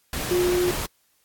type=tone in noise; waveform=sine; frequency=357.3 Hz; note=F4; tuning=40 cents sharp; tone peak=-19 dBFS; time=0.31-0.71 s; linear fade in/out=2 ms; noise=pink; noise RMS=-29 dBFS; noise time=0.13-0.86 s; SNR=+7 dB; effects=white hiss -65 dBFS RMS until 1.24 s + AAC 64 kbps